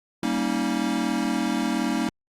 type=chord; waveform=square; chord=Eb dominant seventh; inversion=first; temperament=equal with one note detuned; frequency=196 / 233.1 / 277.2 / 318 Hz; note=G3 / Bb3 / Db4 / Eb4; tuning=0 / 0 / 0 / +38 cents; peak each=-31 / -28 / -29 / -29 dBFS; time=0.23-2.09 s; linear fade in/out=2 ms; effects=low-pass 10000 Hz 12 dB/octave + Opus 48 kbps